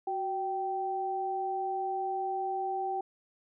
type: tone pair together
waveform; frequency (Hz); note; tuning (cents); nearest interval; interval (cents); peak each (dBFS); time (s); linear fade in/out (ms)
sine; 372.5 / 777.5; F#4 / G5; +12 / -14; octave + minor second; 1274; -36 / -31; 0.07-3.01; 5
effects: none